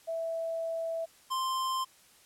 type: tone pair in turn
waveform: sine / square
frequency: 658 / 1046.5 Hz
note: E5 / C6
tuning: -3 / 0 cents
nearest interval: minor sixth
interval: 803 cents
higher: second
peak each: -31 / -30 dBFS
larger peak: second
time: 0.07-1.06 / 1.3-1.85 s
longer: first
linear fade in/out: 20 ms
effects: white hiss -60 dBFS RMS until 2.25 s + low-pass 12000 Hz 12 dB/octave